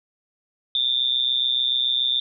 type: tone with amplitude modulation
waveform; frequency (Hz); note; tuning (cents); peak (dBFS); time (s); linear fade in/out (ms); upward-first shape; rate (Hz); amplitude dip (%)
sine; 3575; A7; +27; -15; 0.75-2.2; 2; sine; 127; 90
effects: none